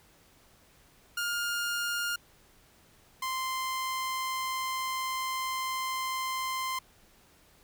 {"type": "tone pair in turn", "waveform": "sawtooth", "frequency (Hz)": [1413, 1042.6], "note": ["F6", "C6"], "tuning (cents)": [20, -6], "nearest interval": "perfect fourth", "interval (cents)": 526, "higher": "first", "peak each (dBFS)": [-26, -27], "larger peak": "first", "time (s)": [[1.17, 2.16], [3.22, 6.79]], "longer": "second", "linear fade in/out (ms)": 5, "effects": ["pink hiss -61 dBFS RMS until 7.63 s"]}